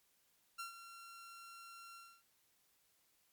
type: tone with ADSR envelope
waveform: sawtooth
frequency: 1369 Hz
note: F6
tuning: 35 cents flat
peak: -38 dBFS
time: 0.58-2.23 s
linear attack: 17 ms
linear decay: 120 ms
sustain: -11 dB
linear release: 270 ms
effects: white hiss -75 dBFS RMS until 3.32 s + MP3 96 kbps